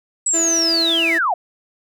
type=linear sweep; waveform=sine; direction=down; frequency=7902 to 643 Hz; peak=-15 dBFS; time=0.26-1.34 s; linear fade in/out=5 ms
type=tone; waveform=30% pulse; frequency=331.1 Hz; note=E4; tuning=8 cents sharp; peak=-19 dBFS; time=0.33-1.19 s; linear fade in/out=20 ms
effects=none